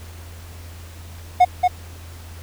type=tone with echo; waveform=triangle; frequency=725 Hz; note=F#5; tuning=35 cents flat; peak=-6 dBFS; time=1.4-1.45 s; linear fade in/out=10 ms; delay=230 ms; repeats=1; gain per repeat=-4 dB; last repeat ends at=1.68 s; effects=added 84 Hz sine -36 dBFS peak until 2.42 s + pink hiss -44 dBFS RMS until 2.42 s